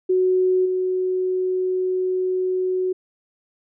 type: tone with level steps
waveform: sine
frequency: 370 Hz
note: F#4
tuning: in tune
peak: -15 / -19 dBFS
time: 0.09-2.93 s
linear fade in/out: 10 ms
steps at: 0.65 s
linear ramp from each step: 10 ms
effects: none